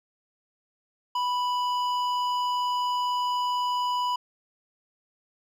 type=tone with hard clipping; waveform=sine; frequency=987.8 Hz; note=B5; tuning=in tune; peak=-26 dBFS; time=1.15-4.16 s; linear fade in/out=5 ms; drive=10 dB; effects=none